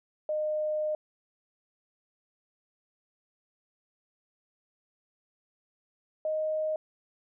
sine tone pair in turn, 612 / 622.3 Hz, D#5 / D#5, -29 / 0 cents, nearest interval unison, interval 29 cents, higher second, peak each -27 dBFS, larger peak neither, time 0.29-0.95 / 6.25-6.76 s, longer first, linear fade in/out 2 ms, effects none

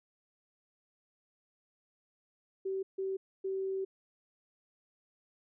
sine tone bursts at uneven times, 384.1 Hz, G4, 35 cents flat, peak -32 dBFS, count 3, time 2.65-2.83 / 2.98-3.17 / 3.44-3.85 s, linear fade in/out 10 ms, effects none

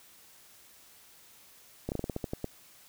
slowing click train, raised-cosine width 2 ms, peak -19 dBFS, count 10, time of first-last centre 1.89-2.443 s, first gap 29 ms, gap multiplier 1.18, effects white hiss -57 dBFS RMS until 2.88 s

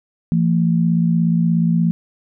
sine tone pair together, 168.77 / 225.6 Hz, E3 / A3, +41 / +44 cents, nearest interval perfect fourth, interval 503 cents, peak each -14 / -19 dBFS, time 0.32-1.91 s, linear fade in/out 0 ms, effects none

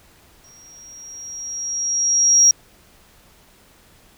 sine tone with exponential growth, 5650 Hz, F8, 19 cents sharp, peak -7 dBFS, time 0.44-2.51 s, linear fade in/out 2 ms, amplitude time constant 450 ms, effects tanh soft clip ceiling -3 dBFS + pink hiss -52 dBFS RMS until 4.17 s

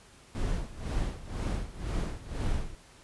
brown noise with tremolo, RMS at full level -29 dBFS, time 0.35-2.75 s, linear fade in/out 0 ms, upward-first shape sine, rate 2 Hz, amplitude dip 85%, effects pink hiss -56 dBFS RMS until 3.03 s + resampled to 24000 Hz

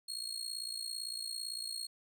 30% pulse tone with amplitude modulation, 4285 Hz, C8, 40 cents sharp, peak -32 dBFS, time 0.08-1.87 s, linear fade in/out 10 ms, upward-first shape sine, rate 57.8 Hz, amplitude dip 80%, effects none

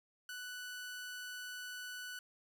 sawtooth tone, 1486 Hz, F#6, 7 cents sharp, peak -40 dBFS, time 0.29-2.19 s, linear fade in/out 2 ms, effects none

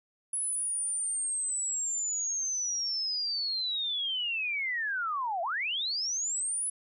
sine linear two-way sweep, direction down then up, 10300 to 653 to 10300 Hz, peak -29 dBFS, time 0.33-6.7 s, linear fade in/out 5 ms, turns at 5.42 s, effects none

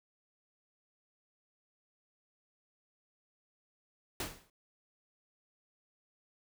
pink noise with exponential decay, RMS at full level -34 dBFS, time 4.2-4.5 s, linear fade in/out 2 ms, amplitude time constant 64 ms, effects none

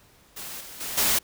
white noise with level steps, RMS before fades -37 / -42 / -33 / -22 dBFS, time 0.36-1.19 s, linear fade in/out 10 ms, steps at 0.6 / 0.8 / 0.97 s, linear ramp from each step 10 ms, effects pink hiss -57 dBFS RMS until 1.23 s

